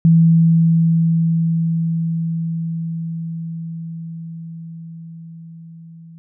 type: tone with level ramp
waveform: sine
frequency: 164.81 Hz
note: E3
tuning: in tune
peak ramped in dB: -7 to -37 dBFS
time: 0.05-6.18 s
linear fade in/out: 0 ms
effects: none